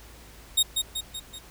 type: tone with echo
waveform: sawtooth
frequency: 3729 Hz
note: A#7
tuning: in tune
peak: -15 dBFS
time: 0.57-0.63 s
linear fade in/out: 10 ms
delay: 190 ms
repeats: 4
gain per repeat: -5 dB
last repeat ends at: 1.39 s
effects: added 55 Hz sine -50 dBFS peak until 1.5 s + pink hiss -50 dBFS RMS until 1.5 s